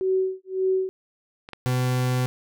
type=tone with tremolo; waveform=sine; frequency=377.2 Hz; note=F#4; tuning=33 cents sharp; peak=-18 dBFS; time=0.01-0.89 s; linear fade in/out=0 ms; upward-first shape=sine; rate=1.8 Hz; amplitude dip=100%
type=clicks; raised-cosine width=0.3 ms; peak=-24 / -20 dBFS; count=2; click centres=1.489 / 1.533 s
type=tone; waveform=40% pulse; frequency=126.4 Hz; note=B2; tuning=41 cents sharp; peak=-20 dBFS; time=1.66-2.26 s; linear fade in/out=0 ms
effects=none